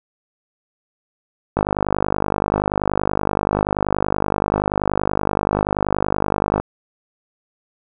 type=click train; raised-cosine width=1 ms; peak=-3 dBFS; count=255; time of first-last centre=1.57-6.6 s; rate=50.5 Hz; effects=none